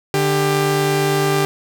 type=tone pair together; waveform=sawtooth; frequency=148.2 / 395.6 Hz; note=D3 / G4; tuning=+16 / +16 cents; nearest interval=octave + perfect fourth; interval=1700 cents; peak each=-15 / -13 dBFS; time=0.14-1.45 s; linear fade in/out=0 ms; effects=none